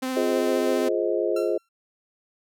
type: tone with vibrato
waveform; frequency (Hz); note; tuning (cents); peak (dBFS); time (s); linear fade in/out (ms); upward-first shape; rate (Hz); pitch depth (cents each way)
sawtooth; 259.1; C4; -17; -22; 0.02-0.89; 10; triangle; 15; 19
type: chord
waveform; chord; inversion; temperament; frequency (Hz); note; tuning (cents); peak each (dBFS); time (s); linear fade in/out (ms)
sine; F minor seventh; none; just; 349.2 / 419.1 / 523.8 / 628.6; F4 / Ab4 / C5 / Eb5; 0 / +16 / +2 / +18; -26 / -26 / -28 / -28; 0.16-1.58; 10
type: tone with exponential decay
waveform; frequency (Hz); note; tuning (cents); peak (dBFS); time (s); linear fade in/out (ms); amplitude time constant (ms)
sawtooth; 1359; F6; -48; -30; 1.36-1.69; 5; 70
effects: none